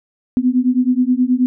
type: beating tone pair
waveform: sine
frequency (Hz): 246.9 / 256.3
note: B3 / C4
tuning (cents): 0 / -36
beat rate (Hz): 9.4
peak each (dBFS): -15 / -15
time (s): 0.37-1.46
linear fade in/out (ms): 0
effects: none